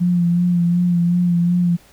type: tone with vibrato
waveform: sine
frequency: 174.61 Hz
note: F3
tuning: in tune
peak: -13 dBFS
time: 0-1.77 s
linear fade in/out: 20 ms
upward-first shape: sine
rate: 2.7 Hz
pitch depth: 30 cents each way
effects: pink hiss -50 dBFS RMS until 1.92 s